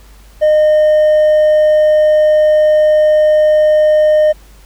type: tone with hard clipping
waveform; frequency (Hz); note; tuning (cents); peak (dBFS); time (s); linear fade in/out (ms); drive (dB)
sine; 612; D#5; -29; -7; 0.41-4.33; 20; 2
effects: added 50 Hz sine -38 dBFS peak until 4.65 s + pink hiss -46 dBFS RMS until 4.65 s